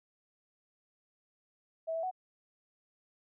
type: tone with pitch steps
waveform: sine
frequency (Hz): 650 / 656 / 743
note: E5 / E5 / F#5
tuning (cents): -24 / -9 / +7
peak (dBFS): -32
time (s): 1.87-2.113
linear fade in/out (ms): 20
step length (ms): 81
effects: none